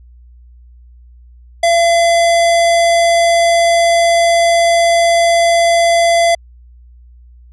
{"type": "tone", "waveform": "square", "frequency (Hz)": 679, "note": "F5", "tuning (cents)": -49, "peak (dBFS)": -9, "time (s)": [1.63, 6.35], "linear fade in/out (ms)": 5, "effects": ["added 60 Hz sine -38 dBFS peak until 7.52 s", "resampled to 24000 Hz"]}